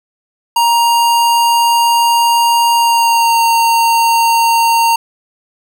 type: tone with pitch glide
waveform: square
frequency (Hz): 937 to 921.4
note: A#5 to A#5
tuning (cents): +9 to -20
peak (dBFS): -9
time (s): 0.56-4.96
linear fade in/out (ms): 5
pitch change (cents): -29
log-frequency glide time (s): 2.73-3.42
effects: none